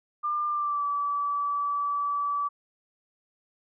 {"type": "tone with pitch glide", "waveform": "sine", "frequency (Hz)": [1197, 1152.2], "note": ["D6", "D6"], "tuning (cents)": [33, -33], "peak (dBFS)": -25, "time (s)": [0.23, 2.49], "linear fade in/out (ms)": 20, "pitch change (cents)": -66, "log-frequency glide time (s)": [0.49, 0.85], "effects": []}